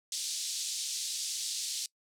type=band-pass noise; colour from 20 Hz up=pink; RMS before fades=-36 dBFS; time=0.12-1.86 s; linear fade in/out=2 ms; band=3900 to 9000 Hz; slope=24 dB/octave; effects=noise-tail reverb RT60 0.1 s tail -23 dB re dry